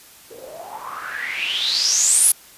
blue noise with low-pass filter sweep, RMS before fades -21 dBFS, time 0.3-2.32 s, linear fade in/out 5 ms, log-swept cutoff 420 to 11000 Hz, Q 9.3, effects white hiss -46 dBFS RMS until 2.57 s + resampled to 32000 Hz

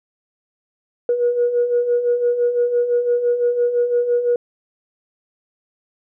sine beating tone pair, 478 / 483.9 Hz, A#4 / B4, +43 / -35 cents, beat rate 5.9 Hz, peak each -22 / -15 dBFS, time 1.09-4.36 s, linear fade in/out 2 ms, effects tanh soft clip ceiling -9 dBFS

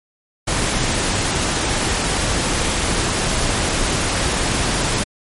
pink noise, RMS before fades -19 dBFS, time 0.47-5.04 s, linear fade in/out 10 ms, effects MP3 48 kbps

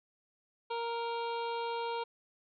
harmonic tone, 466.2 Hz, A#4, in tune, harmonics 1 / 2 / 3 / 5 / 6 / 7 / 8 / 9, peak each -37 / -36 / -47 / -49 / -51 / -51 / -53 / -52 dBFS, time 0.7-2.04 s, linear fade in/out 10 ms, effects none

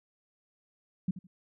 sine tone with echo, 183.4 Hz, F#3, 15 cents flat, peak -25 dBFS, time 1.08-1.11 s, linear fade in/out 5 ms, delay 80 ms, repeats 2, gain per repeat -14 dB, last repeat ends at 1.27 s, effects none

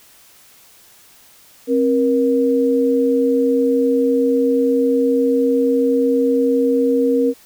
sine tone pair together, 266.3 / 474.5 Hz, C4 / A#4, +31 / +31 cents, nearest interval minor seventh, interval 1000 cents, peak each -16 / -15 dBFS, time 1.67-7.34 s, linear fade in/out 50 ms, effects white hiss -48 dBFS RMS until 7.45 s

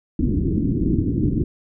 white low-pass noise, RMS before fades -20 dBFS, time 0.19-1.44 s, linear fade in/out 5 ms, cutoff 330 Hz, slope 48 dB/octave, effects none

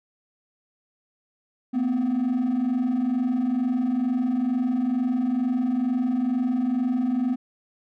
triangle tone pair together, 232 / 254.2 Hz, A#3 / C4, -8 / -50 cents, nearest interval major second, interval 158 cents, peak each -24 / -19 dBFS, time 1.73-7.36 s, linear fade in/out 20 ms, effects tanh soft clip ceiling -16 dBFS

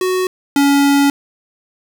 square tone pair in turn, 370 / 281.6 Hz, F#4 / C#4, 0 / +27 cents, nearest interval perfect fourth, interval 473 cents, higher first, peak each -15 / -10 dBFS, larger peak second, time 0.01-0.27 / 0.56-1.1 s, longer second, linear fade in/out 2 ms, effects 7-bit

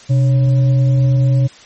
sine tone with frequency modulation, 129.2 Hz, C3, 21 cents flat, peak -9 dBFS, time 0.09-1.48 s, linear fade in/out 20 ms, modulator 424 Hz, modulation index 0.25, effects white hiss -41 dBFS RMS until 1.65 s + MP3 32 kbps

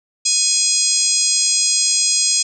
harmonic tone, 830.6 Hz, G#5, in tune, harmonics 3 / 4 / 5 / 6 / 7 / 8 / 9 / 10, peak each -29 / -28 / -26 / -19 / -27 / -18 / -23 / -22 dBFS, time 0.25-2.43 s, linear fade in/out 10 ms, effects none

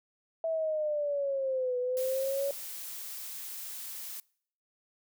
sine linear two-way sweep, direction down then up, 657 to 493.7 to 562 Hz, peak -28 dBFS, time 0.44-2.51 s, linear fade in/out 2 ms, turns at 1.78 s
blue noise, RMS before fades -41 dBFS, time 1.97-4.2 s, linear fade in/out 0 ms
effects noise-tail reverb RT60 0.6 s tail -25 dB re dry

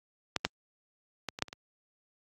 clicks, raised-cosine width 0.2 ms, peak -10 / -8 / -16 / -22 / -9 / -28 / -24 dBFS, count 7, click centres 0.363 / 0.45 / 1.287 / 1.389 / 1.423 / 1.483 / 1.529 s, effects high-pass 80 Hz 12 dB/octave + Opus 48 kbps

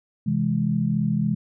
sine chord, C augmented, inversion none, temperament equal with one note detuned, 130.81 / 164.81 / 208.5 Hz, C3 / E3 / G#3, 0 / 0 / +7 cents, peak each -26 / -24 / -23 dBFS, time 0.26-1.35 s, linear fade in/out 10 ms, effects none

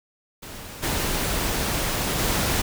pink noise with level steps, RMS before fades -38 / -25 / -23 dBFS, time 0.42-2.62 s, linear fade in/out 10 ms, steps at 0.82 / 2.18 s, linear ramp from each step 20 ms, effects none

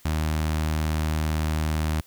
sawtooth tone with notch filter, 77.78 Hz, D#2, in tune, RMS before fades -25 dBFS, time 0.05-2.01 s, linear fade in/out 5 ms, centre 450 Hz, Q 2, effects white hiss -55 dBFS RMS until 2.06 s

